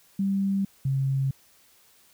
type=tone pair in turn; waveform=sine; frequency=196 / 135.22 Hz; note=G3 / C#3; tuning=0 / -43 cents; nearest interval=tritone; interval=643 cents; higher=first; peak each=-22 dBFS; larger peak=neither; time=0.19-0.65 / 0.85-1.31 s; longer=neither; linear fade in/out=5 ms; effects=white hiss -59 dBFS RMS until 2.13 s